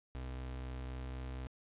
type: tone with pitch glide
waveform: 35% pulse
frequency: 63.9 to 64.31 Hz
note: C2 to C2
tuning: -40 to -29 cents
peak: -39 dBFS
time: 0.15-1.47 s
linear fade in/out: 0 ms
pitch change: +11 cents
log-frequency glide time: 0.87-1.22 s
effects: resampled to 8000 Hz + 13-bit